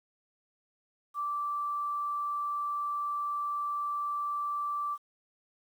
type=tone with quantisation; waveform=sine; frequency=1168 Hz; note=D6; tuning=10 cents flat; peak=-30 dBFS; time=1.14-4.98 s; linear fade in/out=50 ms; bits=10; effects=none